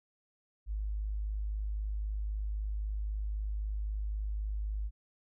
sine tone, 51.91 Hz, G#1, in tune, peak -32 dBFS, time 0.66-4.91 s, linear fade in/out 50 ms, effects none

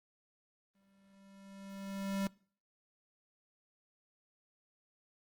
square tone with exponential growth, 196 Hz, G3, in tune, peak -32 dBFS, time 0.75-2.27 s, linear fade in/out 2 ms, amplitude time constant 330 ms, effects noise-tail reverb RT60 0.5 s tail -25 dB re dry + Opus 24 kbps

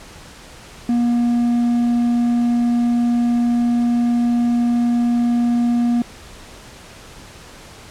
sine tone with hard clipping, 238.6 Hz, A#3, 41 cents sharp, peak -15 dBFS, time 0.89-6.02 s, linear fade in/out 2 ms, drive 3 dB, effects pink hiss -40 dBFS RMS until 7.9 s + low-pass 9000 Hz 12 dB/octave

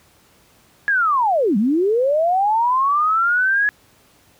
sine linear two-way sweep, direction down then up, 1695 to 189.4 to 1695 Hz, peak -14 dBFS, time 0.88-3.69 s, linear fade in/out 0 ms, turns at 1.57 s, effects pink hiss -54 dBFS RMS until 4.39 s + high-pass 60 Hz 12 dB/octave

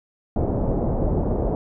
pink low-pass noise, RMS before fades -22 dBFS, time 0.36-1.55 s, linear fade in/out 2 ms, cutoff 690 Hz, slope 24 dB/octave, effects none

